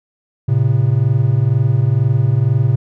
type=tone pair together; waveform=triangle; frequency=112.1 / 134.18 Hz; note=A2 / C3; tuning=+33 / +44 cents; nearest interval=minor third; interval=311 cents; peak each=-12 dBFS; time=0.48-2.76 s; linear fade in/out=10 ms; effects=none